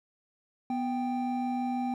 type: tone pair together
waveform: triangle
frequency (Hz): 246.9 / 787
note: B3 / G5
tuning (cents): 0 / +7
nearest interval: octave + minor sixth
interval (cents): 2007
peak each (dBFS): -28 / -31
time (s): 0.7-1.94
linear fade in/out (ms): 2
effects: none